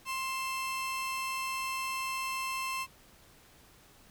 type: tone pair together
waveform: 40% pulse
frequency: 1052.8 / 2653 Hz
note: C6 / E7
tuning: +10 / +10 cents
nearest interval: octave + major third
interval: 1600 cents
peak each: -34 / -36 dBFS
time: 0.05-2.87 s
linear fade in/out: 50 ms
effects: pink hiss -59 dBFS RMS until 4.1 s